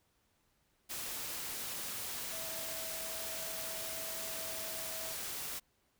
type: tone in noise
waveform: sine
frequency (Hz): 650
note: E5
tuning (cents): -24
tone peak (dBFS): -48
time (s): 2.31-5.14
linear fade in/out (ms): 20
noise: white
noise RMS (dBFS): -41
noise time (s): 0.89-5.6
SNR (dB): -10
effects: pink hiss -75 dBFS RMS until 5.99 s